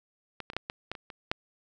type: clicks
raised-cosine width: 0.3 ms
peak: -21 / -20 / -30 / -13 / -17 / -18 / -26 / -27 / -11 dBFS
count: 9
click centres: 0.403 / 0.501 / 0.534 / 0.566 / 0.699 / 0.916 / 0.952 / 1.102 / 1.315 s
effects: none